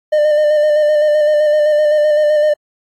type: tone with vibrato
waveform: triangle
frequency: 602 Hz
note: D5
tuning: 43 cents sharp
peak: -7 dBFS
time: 0.12-2.54 s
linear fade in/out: 10 ms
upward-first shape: square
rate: 7.8 Hz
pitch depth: 23 cents each way
effects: AAC 64 kbps